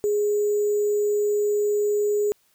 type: tone with sample-and-hold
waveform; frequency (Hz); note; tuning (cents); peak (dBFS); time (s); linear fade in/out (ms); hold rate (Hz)
sine; 415.3; G#4; 0; -19; 0.04-2.32; 0; 7350
effects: white hiss -64 dBFS RMS until 2.54 s